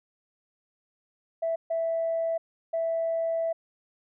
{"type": "tone bursts at uneven times", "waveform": "sine", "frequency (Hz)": 659.3, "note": "E5", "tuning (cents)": 0, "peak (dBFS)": -24, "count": 3, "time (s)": [[1.42, 1.56], [1.7, 2.38], [2.73, 3.53]], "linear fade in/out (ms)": 10, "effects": ["tanh soft clip ceiling -20 dBFS"]}